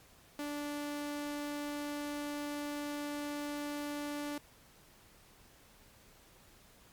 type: tone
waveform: sawtooth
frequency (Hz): 291.9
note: D4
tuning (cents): -10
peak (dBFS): -33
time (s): 0.39-4.38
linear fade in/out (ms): 2
effects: pink hiss -61 dBFS RMS until 6.92 s + MP3 96 kbps